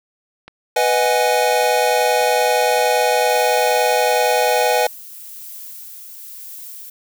click train, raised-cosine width 0.3 ms, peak -21 dBFS, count 5, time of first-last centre 0.48-2.792 s, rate 1.73 Hz
square chord, G# minor seventh, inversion first, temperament equal, 493.9 / 622.3 / 740 / 830.6 Hz, B4 / D#5 / F#5 / G#5, 0 / 0 / 0 / 0 cents, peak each -19 / -21 / -22 / -20 dBFS, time 0.76-4.87 s, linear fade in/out 5 ms
violet noise with tremolo, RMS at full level -34 dBFS, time 3.29-6.9 s, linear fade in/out 5 ms, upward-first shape triangle, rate 0.99 Hz, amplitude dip 30%
effects none

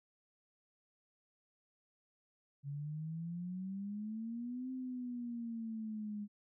sine exponential two-way sweep, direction up then down, 139.1 to 260 to 204.9 Hz, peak -39 dBFS, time 2.63-6.28 s, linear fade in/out 50 ms, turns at 4.71 s, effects none

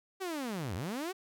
sawtooth linear two-way sweep, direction down then up, 392 to 80 to 392 Hz, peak -31 dBFS, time 0.2-1.13 s, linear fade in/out 20 ms, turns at 0.75 s, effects none

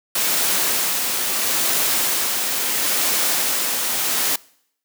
white noise with tremolo, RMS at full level -19 dBFS, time 0.15-4.36 s, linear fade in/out 5 ms, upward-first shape sine, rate 0.75 Hz, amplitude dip 30%, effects noise-tail reverb RT60 0.7 s tail -24 dB re dry + high-pass 200 Hz 12 dB/octave

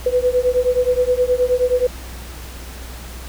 sine beating tone pair, 493.8 / 503.3 Hz, B4 / B4, 0 / +33 cents, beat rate 9.5 Hz, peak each -17 / -17 dBFS, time 0.06-1.87 s, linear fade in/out 5 ms, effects added 61 Hz sine -32 dBFS peak until 3.28 s + pink hiss -37 dBFS RMS until 3.28 s

